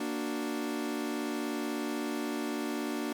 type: chord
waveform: 40% pulse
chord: Bb augmented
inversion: none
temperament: equal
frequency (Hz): 233.1 / 293.7 / 370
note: Bb3 / D4 / F#4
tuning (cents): 0 / 0 / 0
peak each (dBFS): -36 / -34 / -38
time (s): 0-3.13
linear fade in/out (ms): 5
effects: none